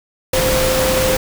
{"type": "tone in noise", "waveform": "sine", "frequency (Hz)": 519, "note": "C5", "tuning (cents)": -14, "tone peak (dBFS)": -16, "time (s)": [0.33, 1.17], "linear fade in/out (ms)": 5, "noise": "pink", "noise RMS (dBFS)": -18, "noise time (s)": [0.33, 1.17], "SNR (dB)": -1, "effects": []}